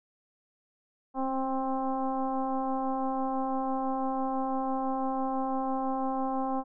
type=tone with frequency modulation; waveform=sine; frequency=529 Hz; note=C5; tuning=19 cents sharp; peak=-27 dBFS; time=1.14-6.64 s; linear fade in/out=50 ms; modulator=263 Hz; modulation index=1.8; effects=none